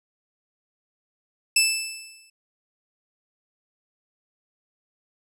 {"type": "tone with exponential decay", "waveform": "15% pulse", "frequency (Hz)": 2637, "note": "E7", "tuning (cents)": 0, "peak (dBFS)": -7, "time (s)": [1.56, 2.3], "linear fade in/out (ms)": 5, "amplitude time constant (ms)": 160, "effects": ["low-pass 12000 Hz 12 dB/octave"]}